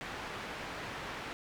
white low-pass noise, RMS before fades -42 dBFS, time 0.01-1.33 s, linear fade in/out 0 ms, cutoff 2000 Hz, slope 12 dB/octave, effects none

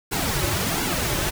pink noise with flanger, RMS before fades -24 dBFS, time 0.11-1.31 s, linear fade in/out 20 ms, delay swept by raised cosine 1.6 to 4.3 ms, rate 1.4 Hz, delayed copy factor -0.65, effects none

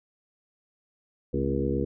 harmonic tone with a mistuned harmonic, 68.5 Hz, C#2, 20 cents flat, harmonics 1 / 2 / 3 / 4 / 5 / 6 / 7, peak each -32 / -32 / -32 / -32 / -32 / -32 / -32 dBFS, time 1.33-1.85 s, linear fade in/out 10 ms, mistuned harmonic 3, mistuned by +70 cents, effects none

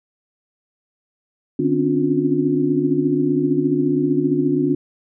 sine tone cluster, 151 / 260.6 / 274.1 / 289.1 / 357.3 Hz, D3 / C4 / C#4 / D4 / F4, +48 / -7 / -19 / -27 / +40 cents, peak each -25 / -22 / -23 / -20 / -21 dBFS, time 1.59-4.75 s, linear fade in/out 5 ms, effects none

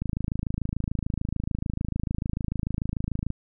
click train, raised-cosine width 5 ms, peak -15 dBFS, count 89, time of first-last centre 0.02-3.304 s, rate 26.8 Hz, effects none

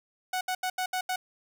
sawtooth tone bursts at uneven times, 740 Hz, F#5, in tune, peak -24 dBFS, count 6, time 0.33-0.41 / 0.48-0.55 / 0.63-0.7 / 0.78-0.86 / 0.93-1.01 / 1.09-1.16 s, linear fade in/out 5 ms, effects none

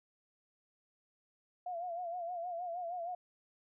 sine tone with vibrato, 698.5 Hz, F5, in tune, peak -37 dBFS, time 1.66-3.15 s, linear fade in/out 5 ms, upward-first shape sine, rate 6.4 Hz, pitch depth 76 cents each way, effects none

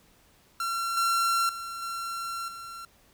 45% pulse tone with level steps, 1363 Hz, F6, 43 cents flat, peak -28 / -23 / -35 / -32 / -39 dBFS, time 0.6-2.85 s, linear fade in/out 2 ms, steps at 0.97 / 1.49 / 1.82 / 2.48 s, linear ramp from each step 2 ms, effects pink hiss -61 dBFS RMS until 3.13 s

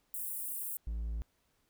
white high-pass noise, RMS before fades -39 dBFS, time 0.14-0.77 s, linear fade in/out 0 ms, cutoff 8700 Hz, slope 48 dB/octave
triangle tone, 56.1 Hz, A1, 34 cents sharp, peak -32 dBFS, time 0.87-1.22 s, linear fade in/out 0 ms
effects pink hiss -75 dBFS RMS until 1.69 s

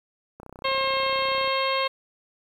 click train, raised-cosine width 1 ms, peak -27 dBFS, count 35, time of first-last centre 0.4-1.476 s, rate 31.6 Hz
harmonic tone, 535 Hz, C5, 38 cents sharp, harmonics 1 / 2 / 3 / 4 / 5 / 6 / 7 / 8, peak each -27 / -26 / -37 / -31 / -33 / -33 / -36 / -34 dBFS, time 0.64-1.88 s, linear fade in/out 10 ms
effects 9-bit

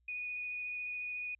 sine tone with vibrato, 2471 Hz, D#7, 13 cents flat, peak -37 dBFS, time 0.08-1.35 s, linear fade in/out 5 ms, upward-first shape sine, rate 14 Hz, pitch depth 9 cents each way, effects added 60 Hz sine -70 dBFS peak until 1.39 s

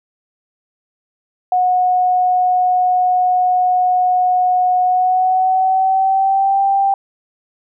sine tone with pitch glide, 730 to 786.9 Hz, F#5 to G5, -24 to +6 cents, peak -11 dBFS, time 1.52-6.94 s, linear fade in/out 2 ms, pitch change +130 cents, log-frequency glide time 4.83-6.62 s, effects none

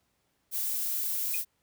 violet noise, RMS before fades -31 dBFS, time 0.51-1.45 s, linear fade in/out 50 ms
sine tone with exponential decay, 2489 Hz, D#7, in tune, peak -29 dBFS, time 1.34-1.41 s, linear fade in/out 2 ms, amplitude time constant 15 ms
effects pink hiss -74 dBFS RMS until 1.62 s + high-pass 60 Hz 12 dB/octave

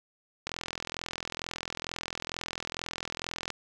click train, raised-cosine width 0.2 ms, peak -16 dBFS, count 129, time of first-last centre 0.47-3.503 s, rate 42.2 Hz, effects none

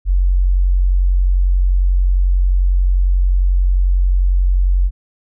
sine tone, 45.61 Hz, F#1, 24 cents flat, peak -10 dBFS, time 0.05-4.91 s, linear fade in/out 50 ms, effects none

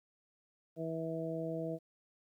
harmonic tone, 162.6 Hz, E3, 23 cents flat, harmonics 1 / 2 / 3 / 4, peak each -41 / -41 / -41 / -41 dBFS, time 0.76-1.79 s, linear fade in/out 50 ms, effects 12-bit

